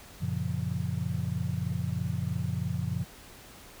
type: chord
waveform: sine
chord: Gb major seventh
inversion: none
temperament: just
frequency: 92.5 / 115.62 / 138.75 / 173.43 Hz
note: Gb2 / Bb2 / Db3 / F3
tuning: 0 / -14 / +2 / -12 cents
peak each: -34 dBFS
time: 0.2-3.05 s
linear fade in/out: 20 ms
effects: pink hiss -50 dBFS RMS until 3.8 s